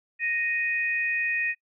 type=tone pair together; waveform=sine; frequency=1864.6 / 2489 Hz; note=A#6 / D#7; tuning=0 / 0 cents; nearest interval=perfect fourth; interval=500 cents; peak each=-27 dBFS; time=0.19-1.55 s; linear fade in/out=50 ms; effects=noise-tail reverb RT60 0.1 s tail -23 dB re dry